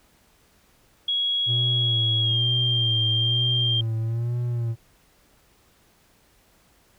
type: tone with pitch glide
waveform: sine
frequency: 3322 to 3185 Hz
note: G#7 to G7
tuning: 0 to +27 cents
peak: -21 dBFS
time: 1.08-3.81 s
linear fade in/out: 5 ms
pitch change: -73 cents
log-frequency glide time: 2.2-2.42 s
type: tone with vibrato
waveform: triangle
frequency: 116.54 Hz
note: A#2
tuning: in tune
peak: -21 dBFS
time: 1.46-4.76 s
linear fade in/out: 50 ms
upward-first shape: sine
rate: 1.1 Hz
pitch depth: 69 cents each way
effects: pink hiss -60 dBFS RMS until 6.98 s